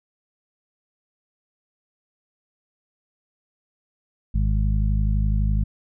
harmonic tone, 51.91 Hz, G#1, in tune, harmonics 1 / 2 / 3 / 4, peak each -19 / -25 / -29 / -31 dBFS, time 4.34-5.64 s, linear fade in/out 10 ms, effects none

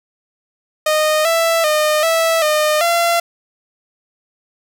sawtooth tone with pitch steps, 616 / 662 / 610 / 656 / 609 / 683 Hz, D#5 / E5 / D#5 / E5 / D#5 / F5, -17 / +7 / -34 / -9 / -37 / -39 cents, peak -9 dBFS, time 0.86-3.2 s, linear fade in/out 5 ms, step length 390 ms, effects none

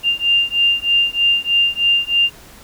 sine beating tone pair, 2794 / 2797.2 Hz, F7 / F7, 0 / +2 cents, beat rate 3.2 Hz, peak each -16 dBFS, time 0.03-2.3 s, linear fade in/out 50 ms, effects pink hiss -42 dBFS RMS until 2.63 s

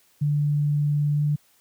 sine tone with pitch glide, 146.83 to 147.94 Hz, D3 to D3, 0 to +13 cents, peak -19 dBFS, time 0.21-1.36 s, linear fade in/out 10 ms, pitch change +13 cents, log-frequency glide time 1.14-1.21 s, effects white hiss -61 dBFS RMS until 1.6 s + high-pass 60 Hz 12 dB/octave

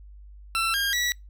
20% pulse tone with pitch steps, 1342 / 1614.5 / 1942.2 Hz, E6 / G#6 / B6, +31 / -49 / -29 cents, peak -18 dBFS, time 0.55-1.12 s, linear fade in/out 0 ms, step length 190 ms, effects noise-tail reverb RT60 0.2 s tail -26 dB re dry + added 50 Hz sine -43 dBFS peak until 1.29 s

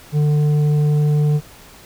triangle tone with tanh clipping, 149 Hz, D3, 25 cents sharp, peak -14 dBFS, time 0.12-1.41 s, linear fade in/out 50 ms, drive 11 dB, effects pink hiss -43 dBFS RMS until 1.85 s

